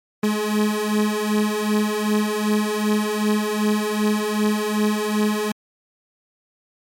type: beating tone pair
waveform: 30% pulse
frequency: 209.9 / 212.5 Hz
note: G#3 / G#3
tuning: +19 / +40 cents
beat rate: 2.6 Hz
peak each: -20 / -18 dBFS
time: 0.23-5.52 s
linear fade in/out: 5 ms
effects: MP3 64 kbps